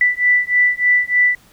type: beating tone pair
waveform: sine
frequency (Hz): 1975.5 / 1978.8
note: B6 / B6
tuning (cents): 0 / +3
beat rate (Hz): 3.3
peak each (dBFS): -15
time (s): 0.01-1.35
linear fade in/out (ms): 2
effects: pink hiss -50 dBFS RMS until 1.52 s